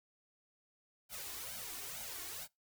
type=noise with flanger; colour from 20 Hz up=white; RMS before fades=-45 dBFS; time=1.09-2.48 s; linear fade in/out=50 ms; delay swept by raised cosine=1.3 to 2.8 ms; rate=2.2 Hz; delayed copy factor=+1; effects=noise-tail reverb RT60 0.2 s tail -23 dB re dry